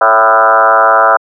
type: tone with frequency modulation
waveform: sine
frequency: 997 Hz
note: B5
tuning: 16 cents sharp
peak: -4 dBFS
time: 0.01-1.17 s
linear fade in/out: 5 ms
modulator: 110 Hz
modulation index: 4.1
effects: high-pass 400 Hz 12 dB/octave